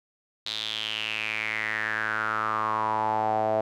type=tone with band-pass filter sweep; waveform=sawtooth; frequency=108.9 Hz; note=A2; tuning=17 cents flat; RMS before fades=-28 dBFS; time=0.46-3.61 s; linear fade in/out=5 ms; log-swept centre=3900 to 650 Hz; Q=6.5; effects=none